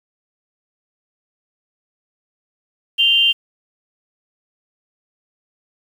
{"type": "tone pair together", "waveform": "sine", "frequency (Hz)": [2794, 3136], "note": ["F7", "G7"], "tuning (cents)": [0, 0], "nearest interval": "major second", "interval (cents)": 200, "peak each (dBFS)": -14, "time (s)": [2.98, 3.33], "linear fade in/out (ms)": 20, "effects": ["7-bit"]}